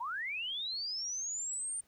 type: linear sweep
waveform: sine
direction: up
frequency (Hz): 880 to 9040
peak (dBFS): -35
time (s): 0-1.81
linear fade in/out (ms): 10
effects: pink hiss -70 dBFS RMS until 1.87 s